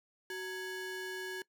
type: ring-modulated tone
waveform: square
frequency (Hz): 646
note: E5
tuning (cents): -35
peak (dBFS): -36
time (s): 0.3-1.42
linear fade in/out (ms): 2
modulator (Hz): 1020
effects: noise-tail reverb RT60 0.1 s tail -21 dB re dry